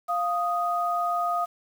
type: tone pair together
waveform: sine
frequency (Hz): 698.5 / 1244.5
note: F5 / D#6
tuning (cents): 0 / 0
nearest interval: minor seventh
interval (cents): 1000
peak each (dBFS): -26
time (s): 0.08-1.46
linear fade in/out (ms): 20
effects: 8-bit